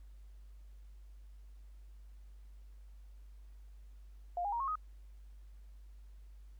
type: tone with pitch steps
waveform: sine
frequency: 704 / 813.4 / 939.7 / 1085.7 / 1254.4 Hz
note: F5 / G#5 / A#5 / C#6 / D#6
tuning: +14 / -36 / +14 / -36 / +14 cents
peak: -33 dBFS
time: 4.37-4.755 s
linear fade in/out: 2 ms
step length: 77 ms
effects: added 50 Hz sine -51 dBFS peak until 6.59 s + pink hiss -75 dBFS RMS until 6.59 s